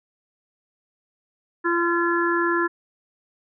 harmonic tone, 342.4 Hz, F4, 34 cents flat, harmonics 1 / 3 / 4 / 5, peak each -22 / -26 / -26 / -25 dBFS, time 1.64-2.68 s, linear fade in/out 20 ms, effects none

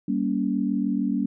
sine chord, G diminished, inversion none, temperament just, 196 / 235.2 / 282.2 Hz, G3 / Bb3 / Db4, 0 / +16 / +31 cents, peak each -26 dBFS, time 0.08-1.26 s, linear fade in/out 5 ms, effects none

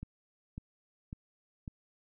click train, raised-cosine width 5 ms, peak -28 dBFS, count 4, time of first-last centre 0.03-1.678 s, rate 1.82 Hz, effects none

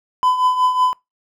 triangle tone with tremolo, 1008 Hz, B5, 35 cents sharp, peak -9 dBFS, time 0.23-0.93 s, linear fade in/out 0 ms, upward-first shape triangle, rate 5.4 Hz, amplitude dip 70%, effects noise-tail reverb RT60 0.2 s tail -23 dB re dry

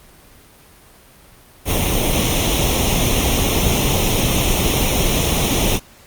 pink noise with comb filter, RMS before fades -17 dBFS, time 1.65-5.8 s, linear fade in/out 50 ms, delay 0.32 ms, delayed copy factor +0.7, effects pink hiss -46 dBFS RMS until 6.06 s + Opus 32 kbps

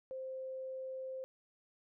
sine tone, 523.3 Hz, C5, in tune, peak -40 dBFS, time 0.11-1.24 s, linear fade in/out 0 ms, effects none

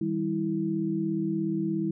sine tone cluster, 159.7 / 196.7 / 326.9 Hz, D#3 / G3 / E4, +45 / +6 / -14 cents, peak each -33 / -30 / -28 dBFS, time 0.01-1.91 s, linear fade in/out 5 ms, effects none

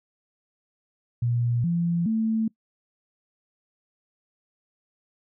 sine tone with pitch steps, 119.5 / 170.7 / 221.9 Hz, A#2 / F3 / A3, +43 / -39 / +15 cents, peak -21 dBFS, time 1.22-2.48 s, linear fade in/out 5 ms, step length 420 ms, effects noise-tail reverb RT60 0.1 s tail -23 dB re dry

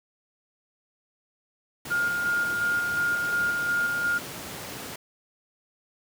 pink high-pass noise, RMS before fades -38 dBFS, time 1.85-4.96 s, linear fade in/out 5 ms, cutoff 120 Hz, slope 12 dB/octave
sine tone with tremolo, 1416 Hz, F6, 23 cents sharp, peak -22 dBFS, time 1.9-4.19 s, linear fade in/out 20 ms, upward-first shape square, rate 2.8 Hz, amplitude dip 30%
effects none

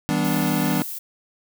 square chord, E minor seventh, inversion none, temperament equal with one note detuned, 160.68 / 196 / 246.9 / 293.7 Hz, E3 / G3 / B3 / D4, -44 / 0 / 0 / 0 cents, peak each -26 dBFS, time 0.09-0.82 s, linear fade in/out 0 ms
violet noise, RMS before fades -32 dBFS, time 0.24-0.99 s, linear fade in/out 10 ms
effects none

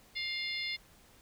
harmonic tone with a mistuned harmonic, 704 Hz, F5, 14 cents sharp, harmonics 3 / 4 / 5 / 6 / 7, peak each -37 / -46 / -40 / -41 / -44 dBFS, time 0.15-0.77 s, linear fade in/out 20 ms, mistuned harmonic 7, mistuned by +45 cents, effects pink hiss -61 dBFS RMS until 1.21 s

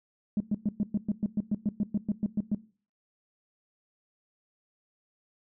sine tone bursts, 208.7 Hz, G#3, 9 cents sharp, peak -22 dBFS, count 16, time 0.37-2.548 s, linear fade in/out 2 ms, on 33 ms, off 110 ms, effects noise-tail reverb RT60 0.4 s tail -20 dB re dry + tanh soft clip ceiling -20 dBFS

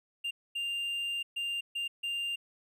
triangle tone bursts at uneven times, 2794 Hz, F7, in tune, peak -30 dBFS, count 5, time 0.24-0.31 / 0.55-1.23 / 1.36-1.61 / 1.75-1.88 / 2.03-2.36 s, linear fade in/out 10 ms, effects none

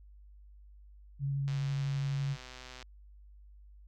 sine tone with vibrato, 139 Hz, C#3, 5 cents sharp, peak -30 dBFS, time 1.19-2.37 s, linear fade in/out 50 ms, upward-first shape sine, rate 12 Hz, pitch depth 12 cents each way
click train, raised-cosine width 0.2 ms, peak -30 dBFS, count 172, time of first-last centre 1.48-2.826 s, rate 127 Hz
effects added 50 Hz sine -52 dBFS peak until 3.87 s

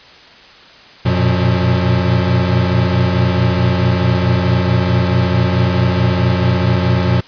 square tone cluster, 90.8 / 117.8 / 122.4 / 179.5 Hz, F#2 / A#2 / B2 / F3, -32 / +19 / -15 / +48 cents, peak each -18 dBFS, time 1.05-7.21 s, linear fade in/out 10 ms, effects white hiss -40 dBFS RMS until 7.27 s + resampled to 11025 Hz

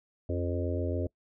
harmonic tone with a mistuned harmonic, 87.31 Hz, F2, in tune, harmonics 1 / 3 / 4 / 5 / 6 / 7, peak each -31 / -36 / -37 / -38 / -39 / -39 dBFS, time 0.29-1.07 s, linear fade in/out 5 ms, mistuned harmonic 3, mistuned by +32 cents, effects noise-tail reverb RT60 0.1 s tail -23 dB re dry

